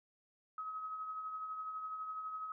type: tone with tremolo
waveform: sine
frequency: 1274 Hz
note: D#6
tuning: 41 cents sharp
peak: -38 dBFS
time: 0.58-2.52 s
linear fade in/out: 2 ms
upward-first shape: triangle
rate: 12 Hz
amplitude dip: 45%
effects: none